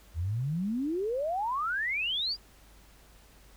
sine exponential sweep, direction up, 76 to 4978 Hz, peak -28 dBFS, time 0.14-2.37 s, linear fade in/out 50 ms, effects added 50 Hz sine -56 dBFS peak until 3.56 s + pink hiss -59 dBFS RMS until 3.56 s

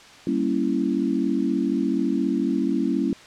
sine chord, G diminished seventh, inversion none, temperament equal with one note detuned, 196 / 233.1 / 277.2 / 331.7 Hz, G3 / Bb3 / Db4 / Fb4, 0 / 0 / 0 / +11 cents, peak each -27 / -26 / -24 / -26 dBFS, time 0.27-3.13 s, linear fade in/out 2 ms, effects white hiss -46 dBFS RMS until 3.26 s + low-pass 5000 Hz 12 dB/octave

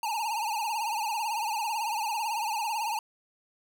square tone with vibrato, 880 Hz, A5, in tune, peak -29 dBFS, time 0.03-2.99 s, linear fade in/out 2 ms, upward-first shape triangle, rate 18 Hz, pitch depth 140 cents each way, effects none

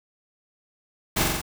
pink noise with echo, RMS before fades -23 dBFS, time 1.16-1.24 s, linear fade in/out 10 ms, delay 44 ms, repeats 4, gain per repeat -2 dB, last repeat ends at 1.416 s, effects none

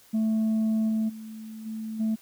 sine tone with level steps, 219.9 Hz, A3, 1 cent flat, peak -19 / -21 / -37 / -31 / -21 dBFS, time 0.13-2.16 s, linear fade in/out 20 ms, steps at 0.88 / 1.08 / 1.65 / 1.99 s, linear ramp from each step 20 ms, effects tanh soft clip ceiling -21 dBFS + white hiss -56 dBFS RMS until 2.21 s

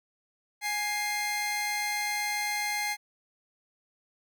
sawtooth tone pair together, 830.5 / 2100 Hz, G#5 / C7, 0 / +6 cents, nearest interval octave + major third, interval 1606 cents, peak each -29 / -27 dBFS, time 0.61-2.97 s, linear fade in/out 50 ms, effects none

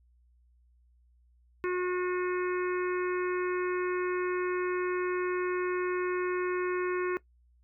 harmonic tone, 362 Hz, F#4, 38 cents flat, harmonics 1 / 3 / 4 / 5 / 6 / 7, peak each -28 / -38 / -40 / -42 / -44 / -45 dBFS, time 1.64-7.17 s, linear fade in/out 0 ms, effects noise-tail reverb RT60 0.1 s tail -18 dB re dry + added 60 Hz sine -61 dBFS peak until 7.63 s

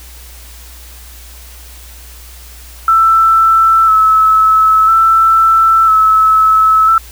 sine tone with vibrato, 1314 Hz, E6, 6 cents flat, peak -5 dBFS, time 2.88-6.98 s, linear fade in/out 2 ms, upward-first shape square, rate 0.5 Hz, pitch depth 20 cents each way, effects added 60 Hz sine -33 dBFS peak until 7.11 s + white hiss -37 dBFS RMS until 7.11 s

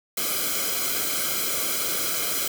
white noise with comb filter, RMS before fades -26 dBFS, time 0.17-2.48 s, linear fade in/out 5 ms, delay 1.1 ms, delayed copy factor -0.85, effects none

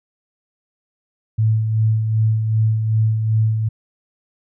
sine tone with tremolo, 110 Hz, A2, in tune, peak -12 dBFS, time 1.38-3.69 s, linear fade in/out 10 ms, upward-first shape sine, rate 2.6 Hz, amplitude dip 45%, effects none

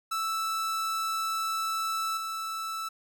45% pulse tone with level steps, 1318.5 Hz, E6, in tune, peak -28 / -32 dBFS, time 0.11-2.89 s, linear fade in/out 10 ms, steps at 2.17 s, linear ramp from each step 2 ms, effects none

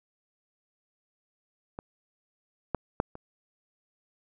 clicks, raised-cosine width 1 ms, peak -23 / -13 / -10 / -28 dBFS, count 4, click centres 1.789 / 2.747 / 3.001 / 3.154 s, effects none

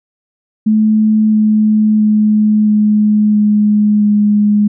sine tone with pitch steps, 216 / 214.4 / 212.8 / 211.2 / 209.6 / 208 Hz, A3 / A3 / G#3 / G#3 / G#3 / G#3, -32 / -45 / +42 / +29 / +16 / +3 cents, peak -7 dBFS, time 0.66-4.68 s, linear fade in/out 10 ms, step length 670 ms, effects none

